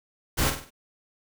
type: noise with echo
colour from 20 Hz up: pink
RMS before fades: -24 dBFS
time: 0.37-0.51 s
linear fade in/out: 20 ms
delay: 49 ms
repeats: 4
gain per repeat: -7 dB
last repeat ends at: 0.706 s
effects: none